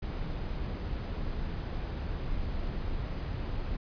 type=noise; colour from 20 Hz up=brown; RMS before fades=-34 dBFS; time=0.02-3.77 s; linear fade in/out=10 ms; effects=resampled to 11025 Hz